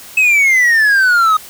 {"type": "exponential sweep", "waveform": "triangle", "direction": "down", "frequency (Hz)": [2602, 1244.5], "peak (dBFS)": -6, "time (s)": [0.17, 1.37], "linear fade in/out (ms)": 5, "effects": ["white hiss -35 dBFS RMS until 1.49 s"]}